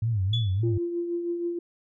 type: tone with vibrato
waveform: sine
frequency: 104.3 Hz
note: G#2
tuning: 8 cents sharp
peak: -22 dBFS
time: 0.02-0.78 s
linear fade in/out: 5 ms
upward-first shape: sine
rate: 3.5 Hz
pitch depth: 200 cents each way
type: tone with exponential decay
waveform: sine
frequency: 3428 Hz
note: A7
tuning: 46 cents flat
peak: -24 dBFS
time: 0.33-0.62 s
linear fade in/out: 5 ms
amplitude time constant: 61 ms
type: tone with tremolo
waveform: sine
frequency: 344.7 Hz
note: F4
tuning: 23 cents flat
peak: -24 dBFS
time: 0.63-1.59 s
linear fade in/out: 5 ms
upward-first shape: triangle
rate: 6.3 Hz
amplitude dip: 50%
effects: tanh soft clip ceiling -13 dBFS